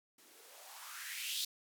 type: noise with band-pass filter sweep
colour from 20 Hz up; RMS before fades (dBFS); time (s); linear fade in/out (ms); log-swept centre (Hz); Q
violet; -45; 0.18-1.45; 5; 250 to 4000; 3.6
effects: none